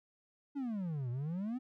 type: exponential two-way sweep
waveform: triangle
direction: down then up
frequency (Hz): 292.9 to 117.6 to 263.1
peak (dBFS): -33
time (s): 0.55-1.59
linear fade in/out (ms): 20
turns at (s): 1.1
effects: none